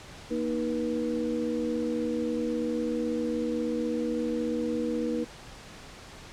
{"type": "tone cluster", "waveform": "sine", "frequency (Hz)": [235.6, 311.9, 483.3], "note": ["A#3", "D#4", "B4"], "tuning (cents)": [19, 4, -38], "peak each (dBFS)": -31, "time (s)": [0.3, 5.25], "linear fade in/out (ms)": 20, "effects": ["pink hiss -46 dBFS RMS until 6.32 s", "low-pass 7000 Hz 12 dB/octave"]}